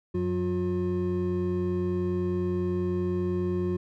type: tone cluster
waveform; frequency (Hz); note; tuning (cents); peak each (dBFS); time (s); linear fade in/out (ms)
triangle; 92.4 / 182.4 / 357.2; F#2 / F#3 / F4; -2 / -24 / +39; -30 / -28 / -26; 0.14-3.77; 10
effects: none